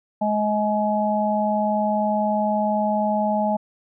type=harmonic tone; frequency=211 Hz; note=G#3; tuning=28 cents sharp; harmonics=1 / 3 / 4; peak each=-23 / -23 / -23 dBFS; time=0.21-3.57 s; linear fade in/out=10 ms; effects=none